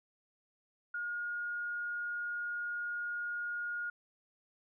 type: tone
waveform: sine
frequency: 1430 Hz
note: F6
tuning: 41 cents sharp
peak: -35 dBFS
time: 0.94-3.9 s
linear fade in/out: 5 ms
effects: none